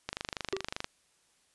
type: click train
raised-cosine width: 0.2 ms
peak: -16 dBFS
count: 20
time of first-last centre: 0.09-0.844 s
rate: 25.2 Hz
type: tone with exponential decay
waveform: triangle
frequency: 386 Hz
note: G4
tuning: 27 cents flat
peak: -24 dBFS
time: 0.53-0.64 s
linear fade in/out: 2 ms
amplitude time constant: 23 ms
effects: white hiss -69 dBFS RMS until 1.54 s + resampled to 24000 Hz